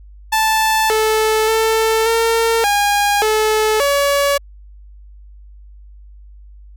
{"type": "tone with pitch steps", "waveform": "sawtooth", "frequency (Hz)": [878, 436.4, 444.6, 456.1, 816, 432.7, 566], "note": ["A5", "A4", "A4", "A#4", "G#5", "A4", "C#5"], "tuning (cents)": [-4, -14, 18, -38, -31, -29, 36], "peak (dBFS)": -9, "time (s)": [0.32, 4.38], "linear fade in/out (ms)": 10, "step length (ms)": 580, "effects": ["added 50 Hz sine -37 dBFS peak until 6.76 s"]}